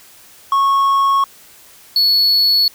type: tone pair in turn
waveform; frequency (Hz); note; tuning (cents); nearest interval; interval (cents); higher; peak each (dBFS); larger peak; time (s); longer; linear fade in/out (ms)
triangle; 1100 / 4400; C#6 / C#8; -14 / -14; 2 octaves; 2400; second; -9; neither; 0.52-1.24 / 1.96-2.68; neither; 2
effects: white hiss -44 dBFS RMS until 2.74 s

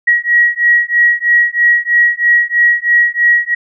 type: beating tone pair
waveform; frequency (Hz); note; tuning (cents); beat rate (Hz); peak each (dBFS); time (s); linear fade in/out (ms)
sine; 1905 / 1908.1; A#6 / A#6; +37 / +40; 3.1; -11; 0.07-3.55; 10
effects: none

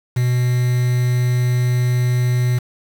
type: tone with quantisation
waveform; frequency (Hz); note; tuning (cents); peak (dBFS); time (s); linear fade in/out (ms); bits
triangle; 123.7; B2; +3; -12; 0.16-2.59; 10; 5
effects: none

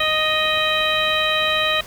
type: harmonic tone with a mistuned harmonic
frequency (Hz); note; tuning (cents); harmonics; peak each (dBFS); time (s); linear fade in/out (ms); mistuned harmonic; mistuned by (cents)
622.3; D#5; 0; 1 / 2 / 3 / 4 / 5 / 6; -24 / -24 / -24 / -24 / -24 / -24; 0-1.81; 5; 6; +63
effects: pink hiss -39 dBFS RMS until 1.86 s

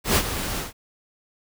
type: noise with ADSR envelope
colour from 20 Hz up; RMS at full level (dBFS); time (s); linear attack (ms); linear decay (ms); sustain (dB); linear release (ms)
pink; -17; 0.04-0.73; 120; 58; -11; 140
effects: none

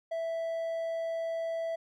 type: tone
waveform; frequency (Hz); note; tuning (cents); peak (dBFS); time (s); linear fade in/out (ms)
triangle; 659.3; E5; 0; -29; 0.11-1.76; 10
effects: none

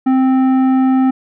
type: tone with tanh clipping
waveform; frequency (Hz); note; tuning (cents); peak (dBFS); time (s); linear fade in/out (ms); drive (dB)
sine; 261.6; C4; 0; -11; 0.06-1.11; 10; 11
effects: none

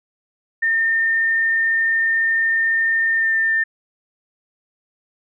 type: tone with pitch glide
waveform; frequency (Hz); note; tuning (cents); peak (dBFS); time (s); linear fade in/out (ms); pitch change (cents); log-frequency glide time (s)
sine; 1814 to 1798.4; A#6 to A6; -48 to +37; -15; 0.62-3.64; 10; -15; 3.15-3.31
effects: none

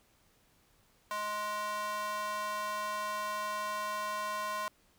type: tone with high-pass filter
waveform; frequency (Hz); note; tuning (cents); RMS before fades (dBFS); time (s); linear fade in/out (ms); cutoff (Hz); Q
square; 209.6; G#3; +16; -36; 1.11-4.68; 0; 930; 3.3
effects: pink hiss -68 dBFS RMS until 4.98 s

